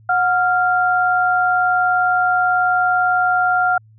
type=tone pair together; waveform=sine; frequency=730.1 / 1391 Hz; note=F#5 / F6; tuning=-23 / -7 cents; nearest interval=major seventh; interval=1116 cents; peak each=-16 dBFS; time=0.09-3.78 s; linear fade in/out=5 ms; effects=added 109 Hz sine -45 dBFS peak until 3.98 s